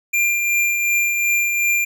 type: tone with tremolo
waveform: square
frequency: 2387 Hz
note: D7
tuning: 28 cents sharp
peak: -15 dBFS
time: 0.13-1.85 s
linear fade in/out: 10 ms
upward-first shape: triangle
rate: 2.7 Hz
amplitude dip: 40%
effects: none